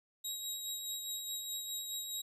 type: tone with tremolo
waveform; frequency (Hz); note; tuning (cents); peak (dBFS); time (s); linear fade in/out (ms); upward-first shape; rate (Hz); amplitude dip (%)
20% pulse; 3823; A#7; +43; -31; 0.24-2.22; 10; sine; 4.8; 40
effects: none